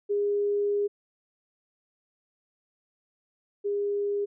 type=tone pair in turn; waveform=sine; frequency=408.5 / 406.6 Hz; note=G#4 / G#4; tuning=-29 / -37 cents; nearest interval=unison; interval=8 cents; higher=first; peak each=-23 / -25 dBFS; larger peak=first; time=0.09-0.88 / 3.64-4.26 s; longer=first; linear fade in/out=20 ms; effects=none